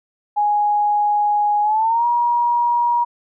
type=tone with pitch glide; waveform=sine; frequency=830.6 to 954.1 Hz; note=G#5 to A#5; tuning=0 to +40 cents; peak=-14 dBFS; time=0.36-3.05 s; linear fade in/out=20 ms; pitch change=+240 cents; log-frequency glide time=1.62-2.06 s; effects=none